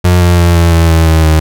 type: tone with pitch steps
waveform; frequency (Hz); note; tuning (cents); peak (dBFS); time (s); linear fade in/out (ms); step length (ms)
35% pulse; 89.2 / 87.62 / 86.06 / 84.53 / 83.03 / 81.56 / 80.11 / 78.69; F2 / F2 / F2 / E2 / E2 / E2 / E2 / D#2; +37 / +6 / -25 / +44 / +13 / -18 / -49 / +20; -3; 0.04-1.4; 10; 170
effects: none